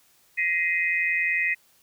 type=tone cluster; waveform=sine; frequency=1893 / 2064 / 2504 Hz; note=A#6 / C7 / D#7; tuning=+26 / -24 / +10 cents; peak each=-26 dBFS; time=0.37-1.55 s; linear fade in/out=20 ms; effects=white hiss -61 dBFS RMS until 1.82 s